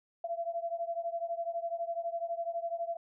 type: beating tone pair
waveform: sine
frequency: 673 / 685 Hz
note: E5 / F5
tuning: +36 / -34 cents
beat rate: 12 Hz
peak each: -35 / -37 dBFS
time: 0.24-2.97 s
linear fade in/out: 5 ms
effects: none